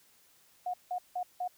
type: tone bursts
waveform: sine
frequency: 723 Hz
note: F#5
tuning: 40 cents flat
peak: -31 dBFS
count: 4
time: 0.66-1.478 s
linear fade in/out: 5 ms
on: 77 ms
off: 170 ms
effects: white hiss -64 dBFS RMS until 1.57 s